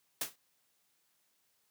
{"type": "noise with exponential decay", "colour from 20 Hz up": "white", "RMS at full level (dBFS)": -30, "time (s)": [0.21, 0.36], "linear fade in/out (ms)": 5, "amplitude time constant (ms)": 31, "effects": ["white hiss -75 dBFS RMS until 1.7 s", "high-pass 80 Hz 12 dB/octave"]}